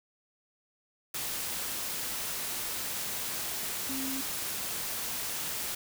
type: tone in noise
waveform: sine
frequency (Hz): 267.1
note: C4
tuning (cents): +36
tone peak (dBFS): -35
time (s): 3.89-4.21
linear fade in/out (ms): 5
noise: white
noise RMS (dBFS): -35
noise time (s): 1.14-5.75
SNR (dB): -3
effects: none